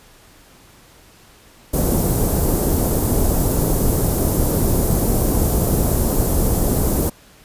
pink band-stop noise, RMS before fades -17 dBFS, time 1.73-7.1 s, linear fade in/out 10 ms, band 540 to 12000 Hz, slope 12 dB/octave, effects pink hiss -48 dBFS RMS until 7.44 s + resampled to 32000 Hz

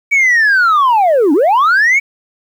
sine linear two-way sweep, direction down then up, 2288 to 267.4 to 2276 Hz, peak -5 dBFS, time 0.11-2 s, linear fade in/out 20 ms, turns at 1.33 s, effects tanh soft clip ceiling -6 dBFS + 7-bit

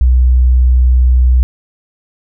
sine tone, 62.5 Hz, B1, 21 cents sharp, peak -5 dBFS, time 0.01-1.43 s, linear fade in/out 0 ms, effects none

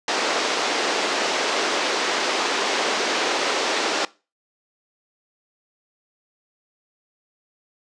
pink band-pass noise, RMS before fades -23 dBFS, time 0.08-4.05 s, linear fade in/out 2 ms, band 330 to 6100 Hz, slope 24 dB/octave, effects noise-tail reverb RT60 0.3 s tail -21 dB re dry + resampled to 22050 Hz

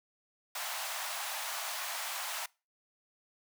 pink high-pass noise, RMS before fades -38 dBFS, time 0.55-2.46 s, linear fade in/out 5 ms, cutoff 660 Hz, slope 48 dB/octave, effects noise-tail reverb RT60 0.3 s tail -24 dB re dry

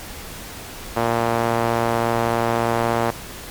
sawtooth tone with band-pass filter, 116.54 Hz, A#2, in tune, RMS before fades -20 dBFS, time 0.96-3.11 s, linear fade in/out 10 ms, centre 800 Hz, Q 1.1, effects pink hiss -35 dBFS RMS until 3.5 s + MP3 96 kbps

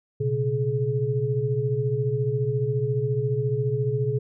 sine tone cluster, 120.7 / 135.1 / 423.6 Hz, B2 / C#3 / G#4, -39 / -44 / +34 cents, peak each -26 dBFS, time 0.2-4.19 s, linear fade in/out 10 ms, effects none

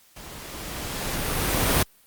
pink noise with level ramp, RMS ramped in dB -42 to -19 dBFS, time 0.16-1.83 s, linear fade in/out 5 ms, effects white hiss -57 dBFS RMS until 2.06 s + Opus 48 kbps

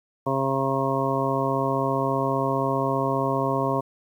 harmonic tone, 135.1 Hz, C#3, 44 cents flat, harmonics 1 / 2 / 3 / 4 / 5 / 7 / 8, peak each -29 / -29 / -29 / -29 / -29 / -29 / -29 dBFS, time 0.26-3.81 s, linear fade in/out 10 ms, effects 9-bit

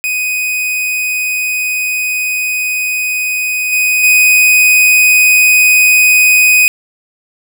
45% pulse tone with level steps, 2498 Hz, D#7, 6 cents sharp, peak -13 / -9 / -5 dBFS, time 0.04-6.68 s, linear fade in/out 0 ms, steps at 3.72 / 4.03 s, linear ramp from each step 10 ms, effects none

